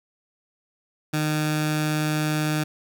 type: tone with notch filter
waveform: 15% pulse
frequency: 153 Hz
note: D#3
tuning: 29 cents flat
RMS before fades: -24 dBFS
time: 1.13-2.64 s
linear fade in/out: 10 ms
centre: 500 Hz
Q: 1.4
effects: none